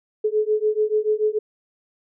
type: beating tone pair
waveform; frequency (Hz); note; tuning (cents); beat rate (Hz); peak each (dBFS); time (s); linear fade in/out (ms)
sine; 424.5 / 431.4; G#4 / A4; +38 / -34; 6.9; -21; 0.24-1.39; 10
effects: none